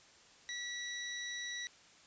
20% pulse tone, 1943 Hz, B6, 29 cents flat, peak -34 dBFS, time 0.49-1.67 s, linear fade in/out 0 ms, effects white hiss -61 dBFS RMS until 2.06 s + resampled to 16000 Hz

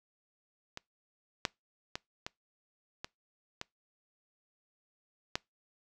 clicks, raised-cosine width 0.2 ms, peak -23 / -11 / -18 / -20 / -21 / -20 / -13 dBFS, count 7, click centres 0.774 / 1.452 / 1.955 / 2.265 / 3.045 / 3.614 / 5.355 s, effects noise-tail reverb RT60 0.2 s tail -25 dB re dry

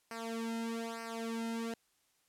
sawtooth tone with flanger, 228.5 Hz, A#3, 34 cents flat, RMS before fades -39 dBFS, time 0.11-1.74 s, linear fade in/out 2 ms, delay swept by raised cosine 0.28 to 1.78 ms, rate 1.1 Hz, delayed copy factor -1, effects white hiss -74 dBFS RMS until 2.28 s + low-pass 12000 Hz 12 dB/octave

